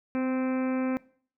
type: harmonic tone with a mistuned harmonic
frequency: 260 Hz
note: C4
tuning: 11 cents flat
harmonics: 1 / 2 / 3 / 4 / 5 / 6 / 7 / 8 / 9 / 10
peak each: -26 / -34 / -42 / -43 / -44 / -45 / -49 / -50 / -45 / -52 dBFS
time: 0.15-0.97 s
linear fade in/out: 0 ms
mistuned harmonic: 1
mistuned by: -15 cents
effects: noise-tail reverb RT60 0.5 s tail -21 dB re dry